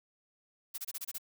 blue noise bursts, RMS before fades -39 dBFS, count 7, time 0.74-1.183 s, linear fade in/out 10 ms, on 41 ms, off 26 ms, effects none

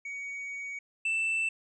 triangle tone pair in turn, 2246 / 2659 Hz, C#7 / E7, +22 / +14 cents, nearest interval minor third, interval 292 cents, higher second, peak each -34 / -25 dBFS, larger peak second, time 0.05-0.79 / 1.05-1.49 s, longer first, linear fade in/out 5 ms, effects resampled to 22050 Hz

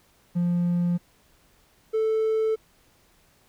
triangle tone pair in turn, 174.61 / 440 Hz, F3 / A4, 0 / 0 cents, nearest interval octave + major third, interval 1600 cents, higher second, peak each -18 dBFS, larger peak neither, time 0.35-0.98 / 1.93-2.56 s, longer neither, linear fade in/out 20 ms, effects tanh soft clip ceiling -15 dBFS + pink hiss -61 dBFS RMS until 3.48 s

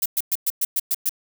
violet noise bursts, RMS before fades -21 dBFS, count 8, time 0.02-1.094 s, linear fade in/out 5 ms, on 38 ms, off 110 ms, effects none

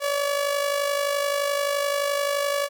sawtooth tone with amplitude modulation, 570 Hz, C#5, 48 cents sharp, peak -16 dBFS, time 0-2.69 s, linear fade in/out 50 ms, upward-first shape sine, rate 51.6 Hz, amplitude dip 55%, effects none

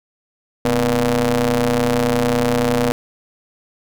sawtooth ring-modulated tone, 116.54 Hz, A#2, in tune, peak -8 dBFS, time 0.65-2.92 s, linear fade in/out 0 ms, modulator 365 Hz, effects none

